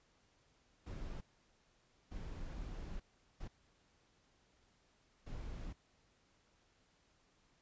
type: noise bursts at uneven times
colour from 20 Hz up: brown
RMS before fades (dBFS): -45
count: 4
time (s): 0.86-1.21 / 2.11-3 / 3.4-3.48 / 5.26-5.73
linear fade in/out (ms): 10
effects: pink hiss -73 dBFS RMS until 7.61 s + resampled to 16000 Hz